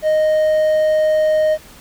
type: tone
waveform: triangle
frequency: 620 Hz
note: D#5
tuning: 6 cents flat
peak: -10 dBFS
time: 0.02-1.58 s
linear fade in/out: 50 ms
effects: pink hiss -42 dBFS RMS until 1.8 s